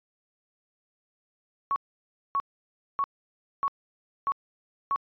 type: tone bursts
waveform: sine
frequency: 1112 Hz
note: C#6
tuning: 5 cents sharp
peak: -23 dBFS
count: 6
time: 1.71-4.96 s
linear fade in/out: 0 ms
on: 50 ms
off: 590 ms
effects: resampled to 11025 Hz